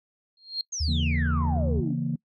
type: tone with exponential growth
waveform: sine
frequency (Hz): 4226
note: C8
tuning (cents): +16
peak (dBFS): -22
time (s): 0.37-0.61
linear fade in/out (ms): 2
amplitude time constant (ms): 52
type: exponential sweep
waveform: sine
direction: down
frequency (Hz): 6645 to 261.6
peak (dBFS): -29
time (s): 0.72-1.94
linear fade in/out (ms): 10
type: tone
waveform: sine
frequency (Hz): 77.2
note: D#2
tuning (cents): -13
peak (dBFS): -23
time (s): 0.8-1.81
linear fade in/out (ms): 10
type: chord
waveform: sine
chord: A# diminished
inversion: first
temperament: equal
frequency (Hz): 138.59 / 164.81 / 233.1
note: C#3 / E3 / A#3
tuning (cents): 0 / 0 / 0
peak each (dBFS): -29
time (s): 0.88-2.16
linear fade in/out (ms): 5
effects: noise-tail reverb RT60 0.1 s tail -25 dB re dry + tanh soft clip ceiling -16 dBFS